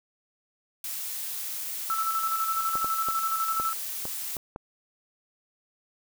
blue noise, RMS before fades -34 dBFS, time 0.84-4.37 s, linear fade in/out 2 ms
sine tone with tremolo, 1318.5 Hz, E6, in tune, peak -24 dBFS, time 1.9-3.73 s, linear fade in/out 0 ms, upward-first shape square, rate 12 Hz, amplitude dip 45%
clicks, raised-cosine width 1 ms, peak -22 dBFS, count 7, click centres 2.755 / 2.845 / 3.086 / 3.599 / 4.054 / 4.367 / 4.561 s
effects none

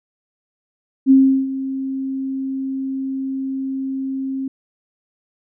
sine tone with ADSR envelope, 267.3 Hz, C4, 37 cents sharp, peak -6 dBFS, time 1.06-4.48 s, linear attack 46 ms, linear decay 360 ms, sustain -15 dB, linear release 4 ms, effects none

